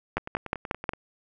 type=two click trains; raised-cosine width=0.5 ms; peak=-10 / -20 dBFS; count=5 / 9; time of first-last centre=0.17-0.892 / 0.18-0.935 s; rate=5.54 / 10.6 Hz; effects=none